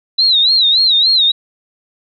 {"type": "tone with vibrato", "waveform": "sine", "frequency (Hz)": 3951, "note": "B7", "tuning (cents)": 0, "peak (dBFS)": -8, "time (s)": [0.18, 1.32], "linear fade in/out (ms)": 10, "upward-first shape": "sine", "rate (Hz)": 3.5, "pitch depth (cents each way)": 140, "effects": []}